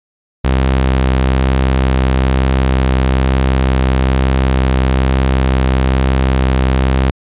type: tone with vibrato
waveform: sawtooth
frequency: 65.41 Hz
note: C2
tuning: in tune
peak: -6 dBFS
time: 0.44-7.11 s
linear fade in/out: 10 ms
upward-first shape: triangle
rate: 1.1 Hz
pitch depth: 12 cents each way
effects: resampled to 8000 Hz